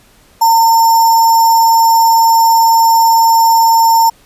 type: tone with sample-and-hold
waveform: sine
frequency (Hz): 909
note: A#5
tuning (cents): -44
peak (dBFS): -5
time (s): 0.41-4.1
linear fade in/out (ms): 10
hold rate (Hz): 6300
effects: pink hiss -47 dBFS RMS until 4.25 s + resampled to 32000 Hz